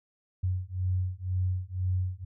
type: beating tone pair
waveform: sine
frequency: 91.1 / 93.1 Hz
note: F#2 / F#2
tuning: -26 / +11 cents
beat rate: 2 Hz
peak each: -30 dBFS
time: 0.43-2.25 s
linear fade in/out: 10 ms
effects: none